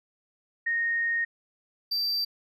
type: tone pair in turn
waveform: sine / triangle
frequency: 1856 / 4677 Hz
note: A#6 / D8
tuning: -8 / -8 cents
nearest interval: octave + major third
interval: 1600 cents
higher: second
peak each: -24 dBFS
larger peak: neither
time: 0.66-1.25 / 1.91-2.25 s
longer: first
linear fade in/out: 10 ms
effects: none